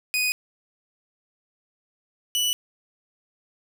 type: tone pair in turn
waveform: sawtooth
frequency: 2489 / 2960 Hz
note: D#7 / F#7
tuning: 0 / 0 cents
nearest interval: minor third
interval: 300 cents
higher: second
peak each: -18 dBFS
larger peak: neither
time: 0.14-0.32 / 2.35-2.53 s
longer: neither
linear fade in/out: 0 ms
effects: 10-bit